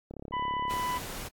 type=click train; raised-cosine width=2 ms; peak=-28 dBFS; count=25; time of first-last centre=0.11-0.796 s; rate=35 Hz
type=harmonic tone; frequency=995 Hz; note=B5; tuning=13 cents sharp; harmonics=1 / 2 / 3; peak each=-29 / -41 / -44 dBFS; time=0.32-0.99 s; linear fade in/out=20 ms
type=noise; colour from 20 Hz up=pink; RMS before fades=-39 dBFS; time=0.69-1.29 s; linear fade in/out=20 ms
effects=AAC 64 kbps